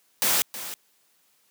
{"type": "noise with echo", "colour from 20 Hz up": "white", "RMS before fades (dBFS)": -22, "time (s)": [0.22, 0.42], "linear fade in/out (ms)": 0, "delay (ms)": 320, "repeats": 1, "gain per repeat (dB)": -13, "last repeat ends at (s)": 0.74, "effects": ["white hiss -65 dBFS RMS until 1.5 s", "high-pass 150 Hz 12 dB/octave"]}